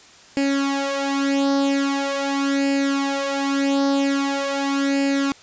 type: tone with flanger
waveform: sawtooth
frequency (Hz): 277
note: C#4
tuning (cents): -1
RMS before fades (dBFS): -21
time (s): 0.37-5.32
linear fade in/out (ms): 0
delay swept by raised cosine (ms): 0.41 to 3.41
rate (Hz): 0.43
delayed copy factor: +0.75
effects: white hiss -47 dBFS RMS until 5.42 s + resampled to 16000 Hz